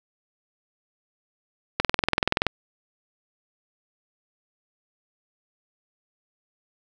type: click train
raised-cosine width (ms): 0.3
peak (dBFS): -3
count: 15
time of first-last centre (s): 1.8-2.467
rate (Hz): 21
effects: none